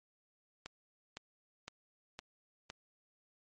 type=click train; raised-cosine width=0.2 ms; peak=-26 dBFS; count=5; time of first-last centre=0.66-2.701 s; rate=1.96 Hz; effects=MP3 48 kbps